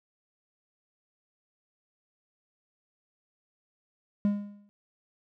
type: tone with exponential decay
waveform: triangle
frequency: 204.2 Hz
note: G#3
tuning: 29 cents flat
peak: -18 dBFS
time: 4.25-4.69 s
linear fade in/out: 0 ms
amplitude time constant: 94 ms
effects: none